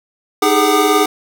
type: tone cluster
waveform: square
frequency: 309.8 / 405.2 / 423.6 / 753 / 1210 Hz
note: D#4 / G#4 / G#4 / F#5 / D#6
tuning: -7 / -43 / +34 / +30 / -49 cents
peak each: -18 dBFS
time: 0.42-1.06 s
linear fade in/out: 5 ms
effects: none